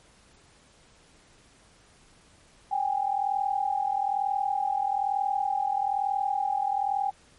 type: tone pair together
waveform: sine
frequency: 779.9 / 821 Hz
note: G5 / G#5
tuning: -9 / -20 cents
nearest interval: minor second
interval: 89 cents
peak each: -27 dBFS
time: 2.71-7.11 s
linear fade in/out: 10 ms
effects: pink hiss -58 dBFS RMS until 7.38 s + MP3 48 kbps